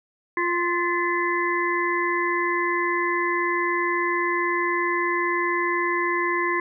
harmonic tone with a mistuned harmonic, 349.1 Hz, F4, 1 cent flat, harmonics 1 / 3 / 5 / 6, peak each -26 / -25 / -28 / -27 dBFS, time 0.37-6.6 s, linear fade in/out 2 ms, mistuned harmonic 6, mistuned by -54 cents, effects none

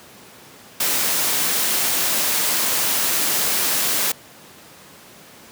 white noise, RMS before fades -20 dBFS, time 0.8-4.12 s, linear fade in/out 5 ms, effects pink hiss -44 dBFS RMS until 5.51 s + high-pass 150 Hz 12 dB/octave

